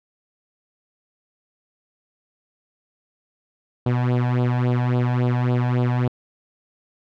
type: tone with flanger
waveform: sawtooth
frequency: 123.47 Hz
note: B2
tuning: in tune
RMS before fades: -20 dBFS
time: 3.86-6.08 s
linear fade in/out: 5 ms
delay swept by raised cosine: 0.24 to 1.24 ms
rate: 3.6 Hz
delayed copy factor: +0.8
effects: low-pass 2000 Hz 12 dB/octave